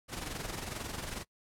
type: noise with amplitude modulation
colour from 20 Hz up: pink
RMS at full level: -37 dBFS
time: 0.08-1.25 s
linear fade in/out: 50 ms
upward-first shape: sine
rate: 22.2 Hz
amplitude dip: 60%
effects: noise-tail reverb RT60 0.1 s tail -24 dB re dry + low-pass 12000 Hz 12 dB/octave